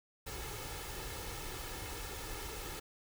pink noise with comb filter, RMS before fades -43 dBFS, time 0.26-2.8 s, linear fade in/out 10 ms, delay 2.3 ms, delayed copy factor +0.6, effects none

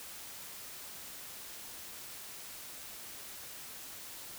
silence, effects white hiss -47 dBFS RMS until 4.38 s

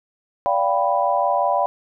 sine chord, G dominant seventh, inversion second, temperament equal with one note detuned, 579.6 / 698.5 / 784 / 987.8 Hz, D5 / F5 / G5 / B5, -23 / 0 / 0 / 0 cents, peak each -22 dBFS, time 0.46-1.66 s, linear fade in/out 0 ms, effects none

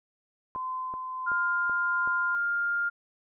sine tone with tremolo, 1028 Hz, C6, 31 cents flat, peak -30 dBFS, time 0.55-2.35 s, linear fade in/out 0 ms, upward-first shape sine, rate 1.5 Hz, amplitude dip 30%
click train, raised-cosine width 1 ms, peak -28 dBFS, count 5, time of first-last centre 0.56-2.075 s, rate 2.64 Hz
sine tone, 1405 Hz, F6, 10 cents sharp, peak -25 dBFS, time 1.26-2.9 s, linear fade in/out 20 ms
effects none

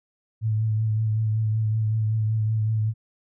sine tone with vibrato, 109.3 Hz, A2, 11 cents flat, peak -20 dBFS, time 0.41-2.94 s, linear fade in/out 50 ms, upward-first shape triangle, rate 5.3 Hz, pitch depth 34 cents each way, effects none

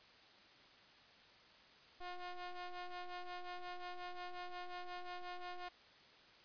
sawtooth ring-modulated tone, 357.2 Hz, F4, 39 cents sharp, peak -38 dBFS, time 2-5.69 s, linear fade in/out 10 ms, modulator 360 Hz, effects white hiss -63 dBFS RMS until 6.44 s + resampled to 11025 Hz

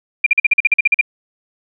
sine tone bursts, 2392 Hz, D7, 31 cents sharp, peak -7 dBFS, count 12, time 0.24-1.012 s, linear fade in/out 5 ms, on 24 ms, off 44 ms, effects none

